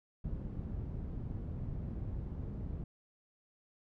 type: low-pass noise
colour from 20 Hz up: white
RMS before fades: -40 dBFS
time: 0.24-2.84 s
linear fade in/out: 5 ms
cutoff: 130 Hz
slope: 12 dB/octave
effects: none